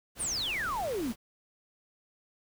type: noise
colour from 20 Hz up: pink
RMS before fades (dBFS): -43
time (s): 0.15-1.16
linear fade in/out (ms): 50
type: exponential sweep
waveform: sine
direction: down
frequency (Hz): 10000 to 207.7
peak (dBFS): -30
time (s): 0.19-1.13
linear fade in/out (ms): 20
effects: none